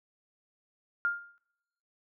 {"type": "tone with exponential decay", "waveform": "sine", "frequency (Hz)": 1405, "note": "F6", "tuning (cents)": 10, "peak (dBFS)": -23, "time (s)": [1.05, 1.38], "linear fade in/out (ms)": 0, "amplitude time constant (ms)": 70, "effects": ["noise-tail reverb RT60 0.9 s tail -26 dB re dry"]}